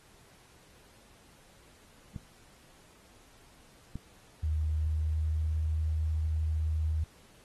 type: clicks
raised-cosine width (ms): 5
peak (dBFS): -25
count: 2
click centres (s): 2.162 / 3.956
type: tone with pitch glide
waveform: sine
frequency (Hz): 77.4 to 78.44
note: D#2 to D#2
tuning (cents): -9 to +15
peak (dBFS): -27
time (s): 4.43-7.04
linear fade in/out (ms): 5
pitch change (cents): +24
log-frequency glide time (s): 4.66-5.5
effects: pink hiss -60 dBFS RMS until 7.44 s + AAC 32 kbps